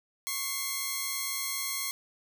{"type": "tone pair together", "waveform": "5% pulse", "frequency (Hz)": [1101, 2084], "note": ["C#6", "C7"], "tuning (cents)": [-12, -7], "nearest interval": "major seventh", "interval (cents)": 1105, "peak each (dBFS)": -23, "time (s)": [0.27, 1.91], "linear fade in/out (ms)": 0, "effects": []}